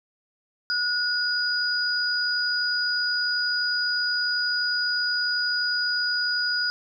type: tone pair together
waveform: sine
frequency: 1457 / 4914 Hz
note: F#6 / D#8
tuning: -27 / -22 cents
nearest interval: octave + major sixth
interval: 2105 cents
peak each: -25 dBFS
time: 0.7-6.7 s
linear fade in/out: 0 ms
effects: none